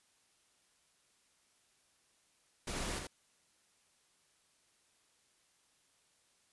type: noise with echo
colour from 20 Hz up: pink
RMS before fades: -40 dBFS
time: 2.67-2.99 s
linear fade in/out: 5 ms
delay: 81 ms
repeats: 1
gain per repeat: -4 dB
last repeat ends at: 3.071 s
effects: white hiss -72 dBFS RMS until 6.52 s + resampled to 24000 Hz